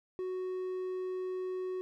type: tone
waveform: triangle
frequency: 370 Hz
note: F#4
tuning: in tune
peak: -32 dBFS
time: 0.19-1.81 s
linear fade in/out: 0 ms
effects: none